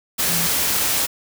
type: tone in noise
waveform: sine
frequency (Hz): 170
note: F3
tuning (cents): -46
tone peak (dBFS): -27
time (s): 0.28-0.48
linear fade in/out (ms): 20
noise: white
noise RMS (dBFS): -20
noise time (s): 0.18-1.07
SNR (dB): -10
effects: none